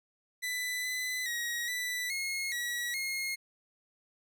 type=tone with pitch steps; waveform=sawtooth; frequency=1994 / 2007 / 1897 / 1978 / 2160 / 1927 / 2150 Hz; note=B6 / B6 / A#6 / B6 / C#7 / B6 / C7; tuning=+16 / +27 / +30 / +2 / -45 / -43 / +47 cents; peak=-29 dBFS; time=0.42-3.36 s; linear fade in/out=20 ms; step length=420 ms; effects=none